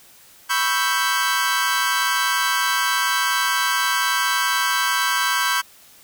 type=chord; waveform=sawtooth; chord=C# half-diminished seventh; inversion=third; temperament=equal; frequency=987.8 / 1108.7 / 1318.5 / 1568 Hz; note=B5 / C#6 / E6 / G6; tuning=0 / 0 / 0 / 0 cents; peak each=-21 / -21 / -23 / -18 dBFS; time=0.49-5.62 s; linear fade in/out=20 ms; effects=white hiss -49 dBFS RMS until 6.03 s